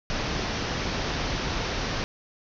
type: low-pass noise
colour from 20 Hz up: pink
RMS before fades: -29 dBFS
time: 0.1-2.04 s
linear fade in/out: 0 ms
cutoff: 6100 Hz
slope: 96 dB/octave
effects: none